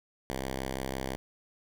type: tone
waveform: 5% pulse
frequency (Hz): 65.9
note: C2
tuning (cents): +13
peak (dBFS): -22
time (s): 0.3-1.16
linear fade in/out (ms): 0
effects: none